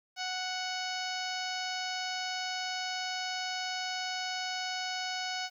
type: harmonic tone with a mistuned harmonic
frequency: 740 Hz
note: F#5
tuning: in tune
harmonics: 1 / 2 / 3 / 4 / 5 / 6 / 7 / 8 / 9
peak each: -38 / -40 / -42 / -42 / -45 / -42 / -42 / -49 / -49 dBFS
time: 0.16-5.5 s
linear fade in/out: 50 ms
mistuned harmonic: 5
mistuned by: +20 cents
effects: 11-bit